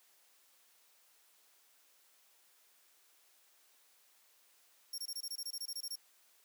25% pulse tone bursts, 5530 Hz, F8, 18 cents flat, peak -34 dBFS, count 14, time 4.93-5.957 s, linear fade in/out 5 ms, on 52 ms, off 23 ms, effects white hiss -68 dBFS RMS until 6.44 s + high-pass 400 Hz 12 dB/octave

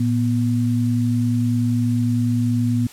sine tone pair together, 113.86 / 243.3 Hz, A#2 / B3, -40 / -26 cents, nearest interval octave + minor second, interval 1314 cents, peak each -19 dBFS, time 0-2.87 s, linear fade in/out 5 ms, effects white hiss -43 dBFS RMS until 2.92 s + low-pass 11000 Hz 12 dB/octave

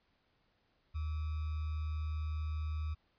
sine tone with sample-and-hold, 77.6 Hz, D#2, 4 cents flat, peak -34 dBFS, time 0.94-2.95 s, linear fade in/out 20 ms, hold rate 1225 Hz, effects pink hiss -75 dBFS RMS until 3.18 s + resampled to 11025 Hz

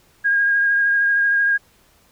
sine tone with vibrato, 1627 Hz, G#6, 36 cents flat, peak -14 dBFS, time 0.24-1.58 s, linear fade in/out 20 ms, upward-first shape sine, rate 13 Hz, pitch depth 16 cents each way, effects pink hiss -56 dBFS RMS until 2.11 s

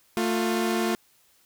sawtooth tone pair together, 223.6 / 353.5 Hz, A3 / F4, +28 / +21 cents, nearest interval minor sixth, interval 793 cents, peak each -22 dBFS, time 0.17-0.95 s, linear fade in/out 0 ms, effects white hiss -62 dBFS RMS until 1.45 s

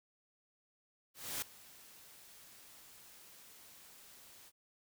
white noise with ADSR envelope, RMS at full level -38 dBFS, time 1.14-4.52 s, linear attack 280 ms, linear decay 5 ms, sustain -20 dB, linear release 47 ms, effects none

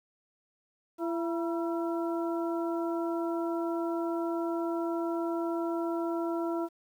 harmonic tone with a mistuned harmonic, 336.6 Hz, E4, 36 cents sharp, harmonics 1 / 2 / 3 / 4, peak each -30 / -36 / -40 / -42 dBFS, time 0.98-6.69 s, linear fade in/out 50 ms, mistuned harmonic 3, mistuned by -75 cents, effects 10-bit

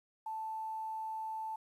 sine tone with quantisation, 880 Hz, A5, in tune, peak -37 dBFS, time 0.26-1.56 s, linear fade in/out 5 ms, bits 11, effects resampled to 32000 Hz

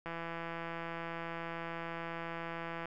click train, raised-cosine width 0.5 ms, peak -26 dBFS, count 468, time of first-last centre 0.06-2.856 s, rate 167 Hz, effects none

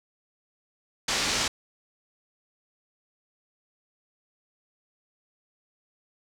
white low-pass noise, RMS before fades -27 dBFS, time 1.08-1.48 s, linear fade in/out 5 ms, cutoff 6700 Hz, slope 24 dB/octave, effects none

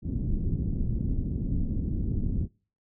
pink low-pass noise, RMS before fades -28 dBFS, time 0.02-2.48 s, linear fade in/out 50 ms, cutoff 270 Hz, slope 24 dB/octave, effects noise-tail reverb RT60 0.4 s tail -26 dB re dry

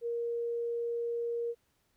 sine tone, 469.7 Hz, A#4, 13 cents sharp, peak -31 dBFS, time 0.01-1.55 s, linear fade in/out 50 ms, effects pink hiss -74 dBFS RMS until 1.96 s

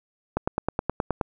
click train, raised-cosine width 1 ms, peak -9 dBFS, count 9, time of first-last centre 0.37-1.212 s, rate 9.5 Hz, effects none

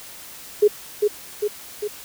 sine tone with echo, 417 Hz, G#4, 7 cents sharp, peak -10 dBFS, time 0.62-0.68 s, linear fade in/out 10 ms, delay 400 ms, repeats 3, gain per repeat -4 dB, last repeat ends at 1.88 s, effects white hiss -40 dBFS RMS until 2.04 s

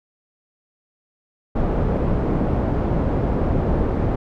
pink low-pass noise, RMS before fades -20 dBFS, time 1.55-4.16 s, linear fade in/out 10 ms, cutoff 630 Hz, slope 12 dB/octave, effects none

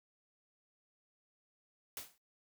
white noise with exponential decay, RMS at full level -40 dBFS, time 1.97-2.18 s, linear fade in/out 1 ms, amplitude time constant 45 ms, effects noise-tail reverb RT60 0.2 s tail -26 dB re dry

